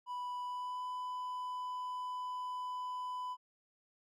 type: tone with pitch glide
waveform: triangle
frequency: 987.8 to 999.9 Hz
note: B5 to B5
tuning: 0 to +21 cents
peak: -36 dBFS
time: 0.06-3.37 s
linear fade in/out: 50 ms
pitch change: +21 cents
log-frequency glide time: 0.44-0.84 s
effects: none